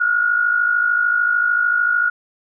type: tone pair together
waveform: sine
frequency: 1388.6 / 1442 Hz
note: F6 / F#6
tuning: -10 / -45 cents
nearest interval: minor second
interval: 65 cents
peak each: -21 / -15 dBFS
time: 0-2.1 s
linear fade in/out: 10 ms
effects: none